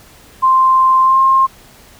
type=tone with pitch glide; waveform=sine; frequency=1046.5 to 1064.2 Hz; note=C6 to C6; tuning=0 to +29 cents; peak=-7 dBFS; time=0.42-1.47 s; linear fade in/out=20 ms; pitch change=+29 cents; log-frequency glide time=1.02-1.2 s; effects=pink hiss -43 dBFS RMS until 1.99 s